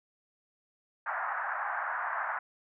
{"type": "band-pass noise", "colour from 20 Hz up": "white", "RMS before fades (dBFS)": -34, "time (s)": [1.06, 2.39], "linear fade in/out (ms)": 5, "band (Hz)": [700, 1700], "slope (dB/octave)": 48, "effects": []}